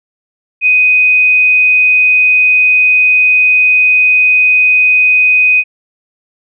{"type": "tone", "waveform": "sine", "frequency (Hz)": 2500, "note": "D#7", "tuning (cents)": 8, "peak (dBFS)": -5, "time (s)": [0.61, 5.64], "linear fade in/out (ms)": 50, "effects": []}